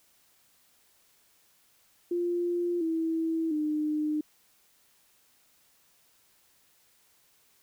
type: tone with pitch steps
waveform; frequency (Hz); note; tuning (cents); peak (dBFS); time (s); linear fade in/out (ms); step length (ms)
sine; 348.8 / 325.4 / 303.6; F4 / E4 / D#4; -2 / -22 / -42; -26; 2.11-4.21; 5; 700
effects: white hiss -65 dBFS RMS until 7.62 s